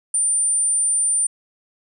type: tone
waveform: sine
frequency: 9160 Hz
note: D9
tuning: 44 cents flat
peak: -16 dBFS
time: 0.14-1.27 s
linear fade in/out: 5 ms
effects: none